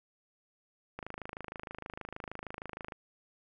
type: click train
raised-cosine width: 0.5 ms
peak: -25 dBFS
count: 52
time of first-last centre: 0.99-2.922 s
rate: 26.4 Hz
effects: none